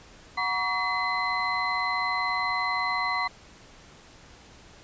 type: tone cluster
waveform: sine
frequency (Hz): 734 / 954 / 1134 / 2029 / 4093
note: F#5 / A#5 / C#6 / B6 / C8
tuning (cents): -14 / +40 / +39 / +46 / -39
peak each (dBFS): -34 / -32 / -29 / -29 / -36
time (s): 0.37-3.28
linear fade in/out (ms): 10
effects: pink hiss -51 dBFS RMS until 4.83 s + resampled to 16000 Hz